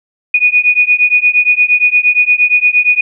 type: beating tone pair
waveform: sine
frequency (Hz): 2464 / 2472.6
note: D#7 / D#7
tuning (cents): -17 / -11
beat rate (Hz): 8.6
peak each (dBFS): -10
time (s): 0.34-3.01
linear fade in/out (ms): 5
effects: none